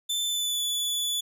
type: tone with pitch glide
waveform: sawtooth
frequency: 3536 to 3453 Hz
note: A7 to A7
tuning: +8 to -33 cents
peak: -23 dBFS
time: 0.09-1.21 s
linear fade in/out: 10 ms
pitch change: -41 cents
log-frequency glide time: 0.25-0.62 s
effects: none